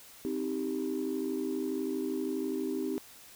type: chord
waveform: sine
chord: C minor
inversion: none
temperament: just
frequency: 261.6 / 314 / 392.4 Hz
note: C4 / Eb4 / G4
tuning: 0 / +16 / +2 cents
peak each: -34 dBFS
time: 0.25-2.98 s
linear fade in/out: 0 ms
effects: tanh soft clip ceiling -24 dBFS + white hiss -53 dBFS RMS until 3.35 s